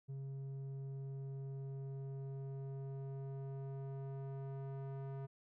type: tone with low-pass filter sweep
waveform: square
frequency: 136.1 Hz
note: C#3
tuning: 31 cents flat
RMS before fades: -45 dBFS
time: 0.08-5.27 s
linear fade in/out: 20 ms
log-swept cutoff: 270 to 960 Hz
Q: 0.82
effects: none

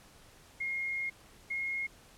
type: tone pair in turn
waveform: sine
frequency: 2142 / 2152 Hz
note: C7 / C7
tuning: +40 / +48 cents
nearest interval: unison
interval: 8 cents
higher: second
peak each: -32 / -32 dBFS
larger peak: neither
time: 0.6-1.1 / 1.5-1.87 s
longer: first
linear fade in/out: 10 ms
effects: pink hiss -58 dBFS RMS until 2.17 s + low-pass 12000 Hz 12 dB/octave

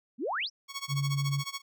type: exponential sweep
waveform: sine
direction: up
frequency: 207.7 to 5950 Hz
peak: -29 dBFS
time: 0.18-0.5 s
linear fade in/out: 50 ms
type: tone with tremolo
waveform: 10% pulse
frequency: 1108.7 Hz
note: C#6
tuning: in tune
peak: -24 dBFS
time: 0.68-1.62 s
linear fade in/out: 50 ms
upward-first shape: sine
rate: 14 Hz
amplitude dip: 90%
type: tone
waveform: sine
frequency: 140 Hz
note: C#3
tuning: 18 cents sharp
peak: -27 dBFS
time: 0.88-1.44 s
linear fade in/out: 50 ms
effects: none

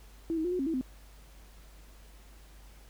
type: tone with pitch steps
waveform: sine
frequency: 329.7 / 317.2 / 355.3 / 363.6 / 269.4 / 325.8 / 257.9 Hz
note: E4 / D#4 / F4 / F#4 / C#4 / E4 / C4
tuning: 0 / +33 / +30 / -30 / -49 / -20 / -25 cents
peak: -28 dBFS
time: 0.3-0.811 s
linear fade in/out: 0 ms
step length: 73 ms
effects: added 50 Hz sine -51 dBFS peak until 2.89 s + pink hiss -59 dBFS RMS until 2.89 s

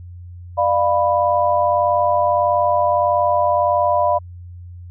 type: chord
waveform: sine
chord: B diminished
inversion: first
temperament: equal with one note detuned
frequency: 596.9 / 698.5 / 987.8 Hz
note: D5 / F5 / B5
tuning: +28 / 0 / 0 cents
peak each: -18 dBFS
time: 0.57-4.19 s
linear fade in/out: 20 ms
effects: added 88 Hz sine -33 dBFS peak until 4.9 s

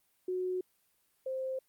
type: tone pair in turn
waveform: sine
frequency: 367.2 / 524 Hz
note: F#4 / C5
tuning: -13 / +2 cents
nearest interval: tritone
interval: 615 cents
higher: second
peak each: -31 / -33 dBFS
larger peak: first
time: 0.28-0.61 / 1.26-1.59 s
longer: neither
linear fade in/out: 5 ms
effects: white hiss -73 dBFS RMS until 1.68 s + Opus 32 kbps

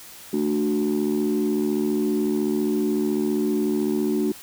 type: chord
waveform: sine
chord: D major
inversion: second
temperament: equal with one note detuned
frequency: 220 / 295.7 / 370 Hz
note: A3 / D4 / F#4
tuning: 0 / +12 / 0 cents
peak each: -23 dBFS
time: 0.33-4.32 s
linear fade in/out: 5 ms
effects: tanh soft clip ceiling -15 dBFS + white hiss -43 dBFS RMS until 4.42 s

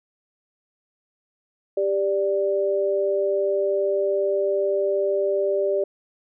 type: tone pair together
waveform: sine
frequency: 395.2 / 587.3 Hz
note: G4 / D5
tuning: +14 / 0 cents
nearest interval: perfect fifth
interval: 686 cents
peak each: -22 / -22 dBFS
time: 1.77-5.84 s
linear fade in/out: 5 ms
effects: none

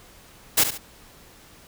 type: noise with echo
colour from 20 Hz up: white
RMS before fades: -17 dBFS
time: 0.57-0.64 s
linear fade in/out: 10 ms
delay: 70 ms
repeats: 2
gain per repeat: -9 dB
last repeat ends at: 0.78 s
effects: pink hiss -50 dBFS RMS until 1.67 s

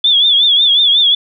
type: tone with vibrato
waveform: sine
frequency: 3443 Hz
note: A7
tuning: 38 cents flat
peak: -7 dBFS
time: 0.04-1.15 s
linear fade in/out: 5 ms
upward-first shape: triangle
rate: 5.5 Hz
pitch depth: 110 cents each way
effects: none

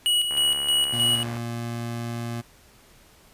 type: tone with tremolo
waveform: square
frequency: 2918 Hz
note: F#7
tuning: 25 cents flat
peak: -19 dBFS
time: 0.06-1.23 s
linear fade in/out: 0 ms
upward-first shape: square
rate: 3.2 Hz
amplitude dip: 50%
type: click train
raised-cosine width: 0.5 ms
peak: -22 dBFS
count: 77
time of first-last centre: 0.31-1.37 s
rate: 71.7 Hz
type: tone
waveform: 25% pulse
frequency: 117.6 Hz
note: A#2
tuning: 16 cents sharp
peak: -25 dBFS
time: 0.92-2.42 s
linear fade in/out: 20 ms
effects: pink hiss -54 dBFS RMS until 3.33 s + resampled to 32000 Hz

